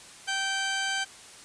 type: tone pair together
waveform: 15% pulse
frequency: 778 / 1556 Hz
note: G5 / G6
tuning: -13 / -13 cents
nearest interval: octave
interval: 1200 cents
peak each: -25 dBFS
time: 0.27-1.05 s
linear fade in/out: 20 ms
effects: white hiss -48 dBFS RMS until 1.44 s + resampled to 22050 Hz